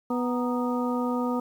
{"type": "harmonic tone with a mistuned harmonic", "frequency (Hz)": 246.9, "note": "B3", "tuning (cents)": 0, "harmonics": [1, 2, 3, 4, 5], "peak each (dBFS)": [-26, -31, -37, -34, -35], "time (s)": [0.1, 1.4], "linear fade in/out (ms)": 5, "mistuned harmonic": 4, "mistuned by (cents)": -89, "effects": ["9-bit"]}